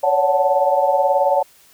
sine chord, D major seventh, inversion third, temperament equal with one note detuned, 554.4 / 572.9 / 740 / 880 Hz, C#5 / D5 / F#5 / A5, 0 / -43 / 0 / 0 cents, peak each -19 dBFS, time 0.03-1.43 s, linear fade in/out 10 ms, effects white hiss -51 dBFS RMS until 1.73 s

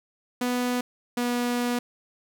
sawtooth tone pair in turn, 246.9 / 242.9 Hz, B3 / B3, 0 / -29 cents, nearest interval unison, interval 29 cents, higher first, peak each -20 dBFS, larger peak neither, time 0.41-0.81 / 1.17-1.79 s, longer second, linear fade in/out 5 ms, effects none

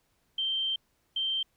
sine tone pair in turn, 3136 / 3136 Hz, G7 / G7, 0 / 0 cents, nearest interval unison, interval 0 cents, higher neither, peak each -27 dBFS, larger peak neither, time 0.38-0.76 / 1.16-1.43 s, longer first, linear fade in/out 5 ms, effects pink hiss -72 dBFS RMS until 1.56 s

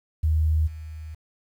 sine tone with level steps, 78.4 Hz, D#2, 14 cents sharp, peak -18 / -34 dBFS, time 0.23-1.15 s, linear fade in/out 10 ms, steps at 0.66 s, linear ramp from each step 20 ms, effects 9-bit

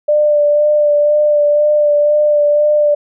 sine tone with vibrato, 593 Hz, D5, 17 cents sharp, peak -8 dBFS, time 0.08-2.95 s, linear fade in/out 10 ms, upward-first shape sine, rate 2 Hz, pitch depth 19 cents each way, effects none

